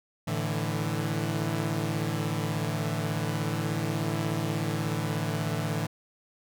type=chord; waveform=sawtooth; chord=A suspended fourth; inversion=none; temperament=equal with one note detuned; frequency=110 / 148.28 / 164.81 Hz; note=A2 / D3 / E3; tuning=0 / +17 / 0 cents; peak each=-28 dBFS; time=0.27-5.87 s; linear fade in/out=10 ms; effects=none